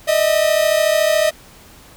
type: tone pair together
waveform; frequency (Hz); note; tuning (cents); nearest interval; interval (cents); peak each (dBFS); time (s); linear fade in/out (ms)
45% pulse; 609 / 642.8; D#5 / E5; -37 / -44; minor second; 93; -16; 0.07-1.31; 20
effects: pink hiss -44 dBFS RMS until 1.96 s